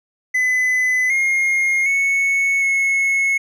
triangle tone with pitch steps, 2012 / 2137 / 2208 / 2186 Hz, B6 / C7 / C#7 / C#7, +32 / +36 / -7 / -25 cents, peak -13 dBFS, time 0.34-3.38 s, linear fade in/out 10 ms, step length 760 ms, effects none

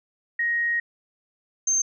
sine tone pair in turn, 1878 / 6317 Hz, A#6 / G8, +12 / +12 cents, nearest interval octave + major sixth, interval 2100 cents, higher second, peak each -21 / -19 dBFS, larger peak second, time 0.39-0.8 / 1.67-1.82 s, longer first, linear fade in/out 5 ms, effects none

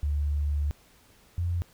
sine tone pair in turn, 73 / 86.81 Hz, D2 / F2, -10 / -10 cents, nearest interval minor third, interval 300 cents, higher second, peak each -24 / -25 dBFS, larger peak first, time 0.03-0.71 / 1.38-1.62 s, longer first, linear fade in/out 0 ms, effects pink hiss -59 dBFS RMS until 1.73 s

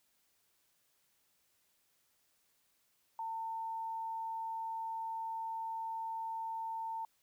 sine tone, 900 Hz, A5, 39 cents sharp, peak -37 dBFS, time 3.19-7.05 s, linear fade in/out 2 ms, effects white hiss -75 dBFS RMS until 7.22 s

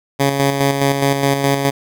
10% pulse tone with tremolo, 139 Hz, C#3, 5 cents sharp, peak -4 dBFS, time 0.19-1.71 s, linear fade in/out 20 ms, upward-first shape square, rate 4.8 Hz, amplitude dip 45%, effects none

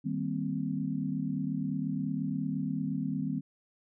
sine chord, C minor seventh, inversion first, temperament equal, 155.56 / 196 / 233.1 / 261.6 Hz, Eb3 / G3 / Bb3 / C4, 0 / 0 / 0 / 0 cents, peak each -35 / -35 / -38 / -34 dBFS, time 0.04-3.41 s, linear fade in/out 20 ms, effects none

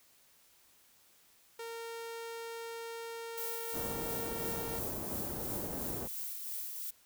sawtooth tone, 460.4 Hz, A#4, 22 cents flat, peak -37 dBFS, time 1.59-4.79 s, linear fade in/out 5 ms
violet noise with tremolo, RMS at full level -39 dBFS, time 3.37-6.91 s, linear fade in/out 10 ms, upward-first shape triangle, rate 2.9 Hz, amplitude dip 40%
white low-pass noise, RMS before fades -42 dBFS, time 3.73-6.08 s, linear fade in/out 20 ms, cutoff 520 Hz, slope 12 dB/octave
effects white hiss -65 dBFS RMS until 7.05 s

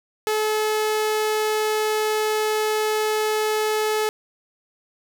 sawtooth tone, 430.1 Hz, A4, 39 cents flat, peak -16 dBFS, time 0.27-4.09 s, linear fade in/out 0 ms, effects none

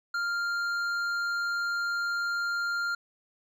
triangle tone with hard clipping, 1396.9 Hz, F6, in tune, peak -29 dBFS, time 0.14-2.95 s, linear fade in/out 5 ms, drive 11 dB, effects none

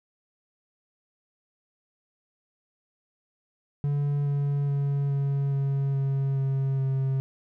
triangle tone with pitch steps, 143.6 / 142.2 / 140.81 / 139.43 / 138.07 / 136.72 / 135.38 / 134.06 Hz, D3 / C#3 / C#3 / C#3 / C#3 / C#3 / C#3 / C3, -39 / +45 / +27 / +10 / -7 / -24 / -41 / +42 cents, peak -21 dBFS, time 3.84-7.2 s, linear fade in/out 0 ms, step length 420 ms, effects none

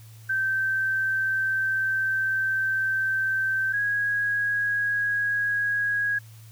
sine tone pair in turn, 1554 / 1651.2 Hz, G6 / G#6, -16 / -10 cents, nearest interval minor second, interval 106 cents, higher second, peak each -22 dBFS, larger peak neither, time 0.29-3.73 / 3.73-6.19 s, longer first, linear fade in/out 10 ms, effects added 111 Hz sine -44 dBFS peak until 6.51 s + white hiss -55 dBFS RMS until 6.51 s

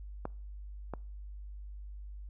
clicks, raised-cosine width 1 ms, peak -21 / -23 dBFS, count 2, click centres 0.254 / 0.937 s, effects noise-tail reverb RT60 0.5 s tail -26 dB re dry + added 50 Hz sine -42 dBFS peak until 2.29 s

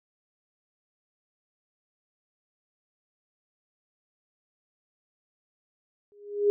sine tone with exponential growth, 410.2 Hz, G#4, 21 cents flat, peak -16 dBFS, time 6.12-6.5 s, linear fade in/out 0 ms, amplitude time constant 82 ms, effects none

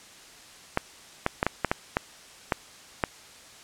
clicks, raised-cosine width 0.5 ms, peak -7 dBFS, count 9, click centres 0.774 / 1.264 / 1.429 / 1.466 / 1.647 / 1.715 / 1.969 / 2.522 / 3.038 s, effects white hiss -49 dBFS RMS until 3.63 s + low-pass 8000 Hz 12 dB/octave

